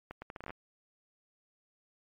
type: accelerating click train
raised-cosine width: 0.5 ms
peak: -27 dBFS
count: 10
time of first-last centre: 0.11-0.505 s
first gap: 110 ms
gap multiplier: 0.74
effects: MP3 48 kbps